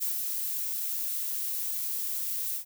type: noise with ADSR envelope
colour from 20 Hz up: violet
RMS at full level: -29 dBFS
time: 0-2.65 s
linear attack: 26 ms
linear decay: 150 ms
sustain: -3 dB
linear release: 90 ms
effects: none